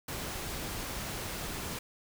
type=noise; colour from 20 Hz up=pink; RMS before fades=-38 dBFS; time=0.08-1.79 s; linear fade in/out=5 ms; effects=none